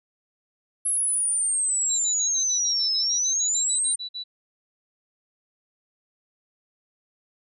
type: exponential two-way sweep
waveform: sine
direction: down then up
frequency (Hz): 11000 to 5140 to 9030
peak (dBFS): -21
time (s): 0.85-3.96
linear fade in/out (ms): 10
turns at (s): 2.95
type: tone bursts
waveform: sine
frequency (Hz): 3951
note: B7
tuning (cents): 0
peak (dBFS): -30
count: 16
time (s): 1.89-4.24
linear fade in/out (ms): 20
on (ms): 100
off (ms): 50
effects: none